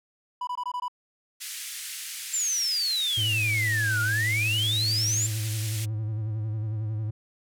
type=tone bursts; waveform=triangle; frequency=987.8 Hz; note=B5; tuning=in tune; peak=-26 dBFS; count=6; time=0.41-0.882 s; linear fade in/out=5 ms; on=62 ms; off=20 ms
type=band-pass noise; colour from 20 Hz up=white; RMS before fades=-37 dBFS; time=1.4-5.86 s; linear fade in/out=20 ms; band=1800 to 12000 Hz; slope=24 dB/octave
type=exponential two-way sweep; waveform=sine; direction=down then up; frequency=7430 to 1401 to 7430 Hz; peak=-24 dBFS; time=2.33-5.27 s; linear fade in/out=10 ms; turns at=4.01 s
type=tone with vibrato; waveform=triangle; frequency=108.3 Hz; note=A2; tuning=27 cents flat; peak=-25 dBFS; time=3.17-7.11 s; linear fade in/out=10 ms; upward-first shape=sine; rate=11 Hz; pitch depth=54 cents each way
effects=none